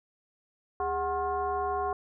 sine tone with frequency modulation, 740 Hz, F#5, in tune, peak -27 dBFS, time 0.8-1.93 s, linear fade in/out 2 ms, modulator 333 Hz, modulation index 1.2, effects none

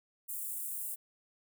white high-pass noise, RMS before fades -39 dBFS, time 0.28-0.96 s, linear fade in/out 20 ms, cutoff 8100 Hz, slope 48 dB/octave, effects none

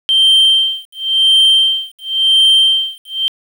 sine tone with tremolo, 3139 Hz, G7, 2 cents sharp, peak -3 dBFS, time 0.09-3.28 s, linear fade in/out 0 ms, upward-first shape sine, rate 0.94 Hz, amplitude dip 100%, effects tanh soft clip ceiling -5 dBFS + 7-bit

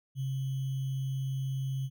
sine tone with sample-and-hold, 133.7 Hz, C3, 38 cents sharp, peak -30 dBFS, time 0.15-1.9 s, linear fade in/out 50 ms, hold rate 3150 Hz, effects none

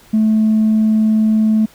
triangle tone with tanh clipping, 217.7 Hz, A3, 18 cents flat, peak -10 dBFS, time 0.13-1.66 s, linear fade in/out 10 ms, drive 5 dB, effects pink hiss -46 dBFS RMS until 1.74 s

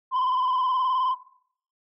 sine tone with vibrato, 1023 Hz, C6, 39 cents flat, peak -18 dBFS, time 0.11-1.16 s, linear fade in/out 50 ms, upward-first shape square, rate 19 Hz, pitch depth 42 cents each way, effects noise-tail reverb RT60 0.6 s tail -20 dB re dry + tanh soft clip ceiling -20 dBFS

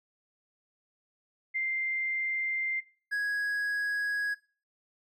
sine / triangle tone pair in turn, 2093 / 1661.2 Hz, C7 / G#6, 0 / 0 cents, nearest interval major third, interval 400 cents, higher first, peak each -28 / -26 dBFS, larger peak second, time 1.54-2.81 / 3.11-4.35 s, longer first, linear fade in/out 20 ms, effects noise-tail reverb RT60 0.4 s tail -21 dB re dry

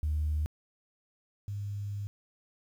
sine tone pair in turn, 76.1 / 101.58 Hz, D#2 / G#2, -38 / -38 cents, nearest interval perfect fourth, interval 500 cents, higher second, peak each -26 / -33 dBFS, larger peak first, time 0.03-0.46 / 1.48-2.07 s, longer second, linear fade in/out 0 ms, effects tanh soft clip ceiling -23 dBFS + 10-bit

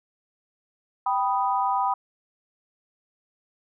sine chord, G augmented, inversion none, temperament equal, 784 / 987.8 / 1244.5 Hz, G5 / B5 / D#6, 0 / 0 / 0 cents, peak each -25 / -24 / -29 dBFS, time 1.06-1.94 s, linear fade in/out 5 ms, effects none

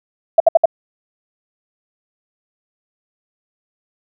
sine tone bursts, 659.3 Hz, E5, in tune, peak -4 dBFS, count 4, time 0.38-0.657 s, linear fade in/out 5 ms, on 22 ms, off 63 ms, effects none

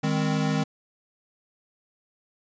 square chord, Ab major, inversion second, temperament equal with one note detuned, 155.56 / 203 / 261.6 Hz, Eb3 / Ab3 / C4, 0 / -39 / 0 cents, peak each -26 / -29 / -29 dBFS, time 0.03-0.64 s, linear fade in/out 10 ms, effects resampled to 16000 Hz

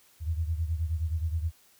sine beating tone pair, 79 / 88.5 Hz, D#2 / F2, +27 / +23 cents, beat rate 9.5 Hz, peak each -28 / -33 dBFS, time 0.2-1.52 s, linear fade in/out 50 ms, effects white hiss -61 dBFS RMS until 1.79 s

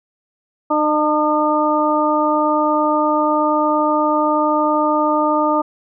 harmonic tone with a mistuned harmonic, 303.5 Hz, D#4, 43 cents flat, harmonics 1 / 2 / 3 / 4, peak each -19 / -19 / -19 / -19 dBFS, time 0.7-5.62 s, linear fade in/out 10 ms, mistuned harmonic 3, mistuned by -16 cents, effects none

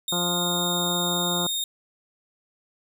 sawtooth tone, 3686 Hz, A#7, 20 cents flat, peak -22 dBFS, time 0.08-1.64 s, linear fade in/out 2 ms
harmonic tone, 175.5 Hz, F3, 9 cents sharp, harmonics 1 / 2 / 3 / 4 / 5 / 6 / 7 / 8, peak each -29 / -32 / -34 / -35 / -36 / -37 / -37 / -38 dBFS, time 0.12-1.47 s, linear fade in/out 5 ms
effects none

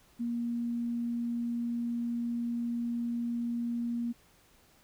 sine tone, 236.4 Hz, A#3, 24 cents sharp, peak -30 dBFS, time 0.19-4.13 s, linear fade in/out 20 ms, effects pink hiss -63 dBFS RMS until 4.83 s

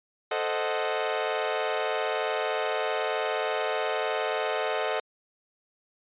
sawtooth chord, A diminished seventh, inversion none, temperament equal, 440 / 523.3 / 622.3 / 740 Hz, A4 / C5 / Eb5 / Gb5, 0 / 0 / 0 / 0 cents, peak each -27 / -29 / -27 / -29 dBFS, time 0.31-5 s, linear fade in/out 5 ms, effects resampled to 8000 Hz

